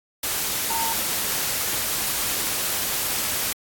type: tone in noise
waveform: sine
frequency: 909 Hz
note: A#5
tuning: 44 cents flat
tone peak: -25 dBFS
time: 0.7-0.93 s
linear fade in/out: 5 ms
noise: white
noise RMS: -25 dBFS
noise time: 0.23-3.53 s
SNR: -3 dB
effects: AAC 64 kbps